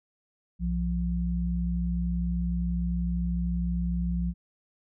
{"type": "tone pair together", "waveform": "sine", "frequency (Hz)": [61.73, 174.61], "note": ["B1", "F3"], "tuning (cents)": [0, 0], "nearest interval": "octave + tritone", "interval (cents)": 1800, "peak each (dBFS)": -28, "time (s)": [0.59, 4.34], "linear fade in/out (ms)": 50, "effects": []}